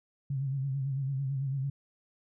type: tone with vibrato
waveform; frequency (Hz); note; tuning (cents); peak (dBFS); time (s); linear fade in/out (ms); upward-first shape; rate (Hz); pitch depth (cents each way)
sine; 135.9; C#3; -34; -29; 0.3-1.7; 5; sine; 9; 65
effects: none